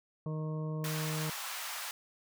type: harmonic tone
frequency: 155.56 Hz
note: D#3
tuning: in tune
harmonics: 1 / 2 / 3 / 4 / 6 / 7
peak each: -34 / -46 / -44 / -48 / -55 / -51 dBFS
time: 0.26-1.3 s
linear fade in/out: 2 ms
type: high-pass noise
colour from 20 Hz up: pink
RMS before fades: -40 dBFS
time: 0.84-1.91 s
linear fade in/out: 2 ms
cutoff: 840 Hz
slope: 24 dB/octave
effects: none